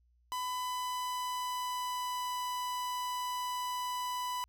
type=tone with pitch glide; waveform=45% pulse; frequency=1000 to 993.7 Hz; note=B5 to B5; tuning=+21 to +10 cents; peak=-34 dBFS; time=0.32-4.44 s; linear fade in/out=0 ms; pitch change=-11 cents; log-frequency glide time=0.58-2.35 s; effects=added 60 Hz sine -66 dBFS peak until 4.48 s